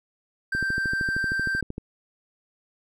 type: tone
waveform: triangle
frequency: 1568 Hz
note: G6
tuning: in tune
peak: -22 dBFS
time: 0.52-1.61 s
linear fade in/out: 5 ms
type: click train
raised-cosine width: 3 ms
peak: -19 dBFS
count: 17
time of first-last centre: 0.55-1.781 s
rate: 13 Hz
effects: none